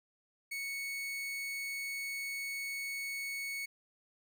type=tone; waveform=40% pulse; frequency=2217 Hz; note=C#7; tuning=in tune; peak=-36 dBFS; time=0.51-3.66 s; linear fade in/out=10 ms; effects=none